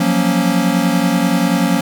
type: chord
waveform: square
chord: Gb major seventh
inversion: third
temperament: equal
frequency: 174.61 / 185 / 233.1 / 277.2 Hz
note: F3 / Gb3 / Bb3 / Db4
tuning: 0 / 0 / 0 / 0 cents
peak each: -19 dBFS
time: 0-1.81 s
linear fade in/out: 5 ms
effects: none